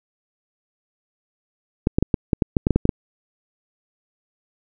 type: clicks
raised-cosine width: 3 ms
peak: -3 dBFS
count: 12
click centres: 1.871 / 1.985 / 2.026 / 2.142 / 2.332 / 2.422 / 2.568 / 2.669 / 2.707 / 2.76 / 2.854 / 2.892 s
effects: none